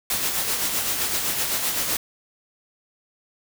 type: noise with tremolo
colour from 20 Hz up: white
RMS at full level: -23 dBFS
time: 0.1-1.97 s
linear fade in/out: 2 ms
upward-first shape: sine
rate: 7.8 Hz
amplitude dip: 40%
effects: none